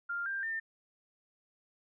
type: tone with pitch steps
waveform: sine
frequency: 1398 / 1587.4 / 1802.5 Hz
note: F6 / G6 / A6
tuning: +1 / +21 / +41 cents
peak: -33 dBFS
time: 0.09-0.6 s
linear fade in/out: 10 ms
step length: 170 ms
effects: none